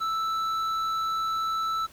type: tone with hard clipping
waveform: triangle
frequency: 1318.5 Hz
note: E6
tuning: in tune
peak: -27 dBFS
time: 0-1.87 s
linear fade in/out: 20 ms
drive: 10 dB
effects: pink hiss -53 dBFS RMS until 1.92 s